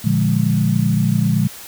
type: chord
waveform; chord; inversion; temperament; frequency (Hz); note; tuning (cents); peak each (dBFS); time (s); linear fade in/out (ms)
sine; Bb dominant seventh; none; equal; 116.54 / 146.83 / 174.61 / 207.7; Bb2 / D3 / F3 / Ab3; 0 / 0 / 0 / 0; -19; 0.04-1.48; 10
effects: white hiss -36 dBFS RMS until 1.67 s